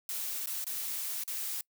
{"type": "noise with dropouts", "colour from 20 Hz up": "blue", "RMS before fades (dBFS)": -36, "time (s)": [0.09, 1.61], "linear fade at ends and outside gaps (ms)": 1, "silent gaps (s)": [[0.459, 0.471], [0.643, 0.667], [1.237, 1.278]], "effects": ["noise-tail reverb RT60 0.1 s tail -25 dB re dry"]}